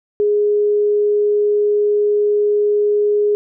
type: tone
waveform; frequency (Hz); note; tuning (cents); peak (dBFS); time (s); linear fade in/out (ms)
sine; 415.3; G#4; 0; -12; 0.2-3.35; 0
effects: none